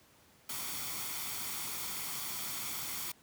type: noise with comb filter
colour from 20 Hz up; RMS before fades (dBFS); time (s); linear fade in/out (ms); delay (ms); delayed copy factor
white; -39; 0.49-3.12; 5; 0.89; +0.5
effects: pink hiss -63 dBFS RMS until 3.22 s + high-pass 80 Hz 12 dB/octave